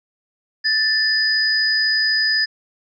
sine tone pair together, 1760 / 4978 Hz, A6 / D#8, 0 / 0 cents, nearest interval octave + tritone, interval 1800 cents, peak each -18 dBFS, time 0.64-2.46 s, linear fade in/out 20 ms, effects none

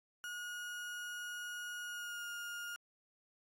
35% pulse tone with pitch glide, 1444 to 1420.8 Hz, F#6 to F6, -43 to +29 cents, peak -40 dBFS, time 0.24-2.76 s, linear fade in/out 0 ms, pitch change -28 cents, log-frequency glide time 1.82-2.29 s, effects AAC 64 kbps

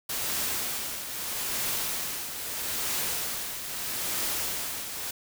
white noise with tremolo, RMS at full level -29 dBFS, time 0.09-5.11 s, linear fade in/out 5 ms, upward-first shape triangle, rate 0.78 Hz, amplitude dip 60%, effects none

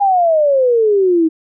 sine exponential sweep, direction down, 820 to 313.8 Hz, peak -9 dBFS, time 0-1.29 s, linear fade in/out 20 ms, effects none

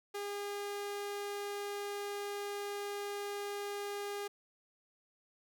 sawtooth tone, 406.4 Hz, G#4, 38 cents flat, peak -34 dBFS, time 0.14-4.28 s, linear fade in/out 10 ms, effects none

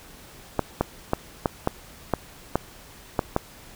clicks, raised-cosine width 1 ms, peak -6 dBFS, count 9, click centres 0.593 / 0.81 / 1.134 / 1.458 / 1.674 / 2.137 / 2.556 / 3.192 / 3.364 s, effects pink hiss -47 dBFS RMS until 3.75 s

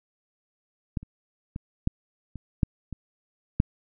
clicks, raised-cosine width 5 ms, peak -14 / -29 / -21 / -10 / -25 / -8 / -22 / -6 dBFS, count 8, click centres 0.972 / 1.03 / 1.561 / 1.874 / 2.357 / 2.632 / 2.927 / 3.601 s, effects none

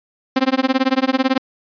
sawtooth tone with tremolo, 263.1 Hz, C4, 10 cents sharp, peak -7 dBFS, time 0.36-1.38 s, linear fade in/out 5 ms, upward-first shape sine, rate 18 Hz, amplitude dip 100%, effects resampled to 11025 Hz

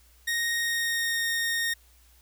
sawtooth tone with pitch glide, 1864.7 to 1849.7 Hz, A#6 to A#6, 0 to -14 cents, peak -22 dBFS, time 0.27-1.74 s, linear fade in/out 10 ms, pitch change -14 cents, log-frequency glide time 0.56-1.21 s, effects added 60 Hz sine -57 dBFS peak until 2.21 s + white hiss -61 dBFS RMS until 2.21 s

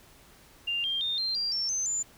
sine tone with pitch steps, 2794 / 3191 / 3644 / 4162 / 4754 / 5429 / 6200 / 7081 Hz, F7 / G7 / A#7 / C8 / D8 / F8 / G8 / A8, 0 / +30 / -40 / -10 / +20 / -50 / -20 / +10 cents, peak -27 dBFS, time 0.67-2.03 s, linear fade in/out 10 ms, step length 170 ms, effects pink hiss -56 dBFS RMS until 2.17 s

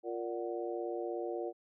harmonic tone with a mistuned harmonic, 116.54 Hz, A#2, in tune, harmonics 3 / 4 / 5 / 6, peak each -38 / -40 / -42 / -44 dBFS, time 0.03-1.53 s, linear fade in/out 50 ms, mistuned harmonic 6, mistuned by +100 cents, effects none

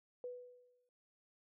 sine tone with exponential decay, 493.9 Hz, B4, in tune, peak -40 dBFS, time 0.24-0.89 s, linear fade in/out 1 ms, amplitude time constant 140 ms, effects none

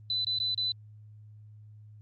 sine tone with dropouts, 4004 Hz, B7, 23 cents sharp, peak -27 dBFS, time 0.1-0.72 s, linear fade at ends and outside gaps 2 ms, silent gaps 0.247-0.268 / 0.387-0.4 / 0.546-0.577 s, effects added 106 Hz sine -48 dBFS peak until 2.01 s + Opus 32 kbps

